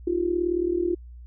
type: tone with amplitude modulation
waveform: sine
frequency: 349.2 Hz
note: F4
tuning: in tune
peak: -18 dBFS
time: 0.07-0.95 s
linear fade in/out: 5 ms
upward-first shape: sine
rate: 38.4 Hz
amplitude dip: 80%
effects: added 60 Hz sine -40 dBFS peak until 1.26 s